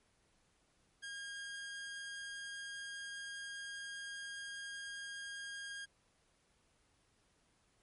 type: tone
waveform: sawtooth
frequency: 1621 Hz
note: G#6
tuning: 42 cents flat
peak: -40 dBFS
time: 1.02-5.86 s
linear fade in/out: 20 ms
effects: pink hiss -74 dBFS RMS until 7.82 s + MP3 48 kbps